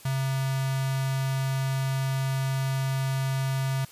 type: tone with notch filter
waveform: square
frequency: 133.8 Hz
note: C3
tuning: 39 cents sharp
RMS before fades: -27 dBFS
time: 0.05-3.85 s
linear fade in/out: 5 ms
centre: 420 Hz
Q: 1.5
effects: white hiss -50 dBFS RMS until 3.91 s + resampled to 32000 Hz